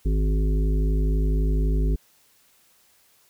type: harmonic tone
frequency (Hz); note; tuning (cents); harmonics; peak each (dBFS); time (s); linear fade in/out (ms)
51.91; G#1; 0; 1 / 3 / 5 / 7 / 8; -19 / -29 / -33 / -36 / -37; 0.05-1.96; 10
effects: white hiss -60 dBFS RMS until 3.29 s